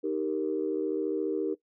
sine chord, Eb major, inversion none, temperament equal, 311.1 / 392 / 466.2 Hz, Eb4 / G4 / Bb4, 0 / 0 / 0 cents, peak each -31 dBFS, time 0.03-1.55 s, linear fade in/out 20 ms, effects noise-tail reverb RT60 0.1 s tail -17 dB re dry + tanh soft clip ceiling -17 dBFS

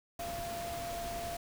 sine tone in noise, 687 Hz, F5, 29 cents flat, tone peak -38 dBFS, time 0.19-1.37 s, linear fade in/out 5 ms, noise pink, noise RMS -43 dBFS, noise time 0.19-1.37 s, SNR +2 dB, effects none

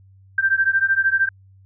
sine beating tone pair, 1568 / 1581 Hz, G6 / G6, 0 / +14 cents, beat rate 13 Hz, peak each -18 / -19 dBFS, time 0.38-1.29 s, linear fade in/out 5 ms, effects added 96 Hz sine -47 dBFS peak until 1.65 s

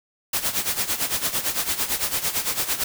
white noise with tremolo, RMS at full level -22 dBFS, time 0.33-2.84 s, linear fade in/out 5 ms, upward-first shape sine, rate 8.9 Hz, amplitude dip 75%, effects none

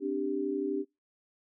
sine chord, C suspended second, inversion none, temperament equal, 261.6 / 293.7 / 392 Hz, C4 / D4 / G4, 0 / 0 / 0 cents, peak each -37 / -32 / -32 dBFS, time 0-0.85 s, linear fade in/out 50 ms, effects noise-tail reverb RT60 0.2 s tail -23 dB re dry

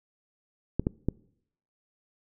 clicks, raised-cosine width 3 ms, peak -12 dBFS, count 3, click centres 0.796 / 0.869 / 1.086 s, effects noise-tail reverb RT60 0.7 s tail -24 dB re dry

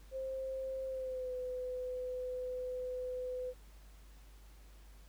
sine tone with pitch glide, 528 to 504.2 Hz, C5 to B4, +16 to +36 cents, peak -37 dBFS, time 0.11-3.54 s, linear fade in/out 50 ms, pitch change -80 cents, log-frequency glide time 0.86-1.33 s, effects added 50 Hz sine -54 dBFS peak until 5.08 s + pink hiss -65 dBFS RMS until 5.08 s

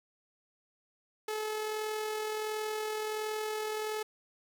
sawtooth tone with amplitude modulation, 430.3 Hz, A4, 39 cents flat, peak -28 dBFS, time 1.28-4.03 s, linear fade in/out 5 ms, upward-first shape sine, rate 41.4 Hz, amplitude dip 30%, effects 10-bit

